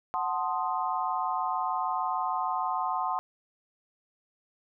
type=chord; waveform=sine; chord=F# diminished seventh; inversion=none; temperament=equal; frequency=740 / 880 / 1046.5 / 1244.5 Hz; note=F#5 / A5 / C6 / Eb6; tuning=0 / 0 / 0 / 0 cents; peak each=-32 / -33 / -31 / -35 dBFS; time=0.14-3.19 s; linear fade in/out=0 ms; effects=none